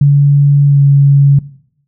sine tone with pitch glide, 142.5 to 140.38 Hz, C#3 to C#3, +48 to +22 cents, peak -3 dBFS, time 0.01-1.39 s, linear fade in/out 5 ms, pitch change -26 cents, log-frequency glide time 0.67-0.81 s, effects noise-tail reverb RT60 0.7 s tail -19 dB re dry

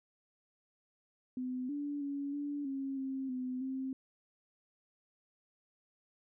sine tone with pitch steps, 253.7 / 288.8 / 281.9 / 288.5 / 271.4 / 266.7 / 254.2 / 263.9 Hz, B3 / D4 / C#4 / D4 / C#4 / C4 / C4 / C4, +47 / -29 / +29 / -31 / -36 / +33 / -50 / +15 cents, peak -35 dBFS, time 1.37-3.93 s, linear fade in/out 2 ms, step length 320 ms, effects none

